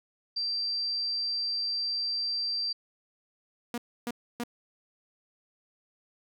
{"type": "tone", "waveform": "sine", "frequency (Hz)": 4699, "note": "D8", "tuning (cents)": 0, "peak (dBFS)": -28, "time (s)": [0.36, 2.73], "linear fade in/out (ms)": 10}
{"type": "tone bursts", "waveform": "sawtooth", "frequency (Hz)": 239, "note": "A#3", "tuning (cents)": 43, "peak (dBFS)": -27, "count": 3, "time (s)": [3.74, 4.437], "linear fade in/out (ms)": 2, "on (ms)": 39, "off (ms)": 290}
{"effects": []}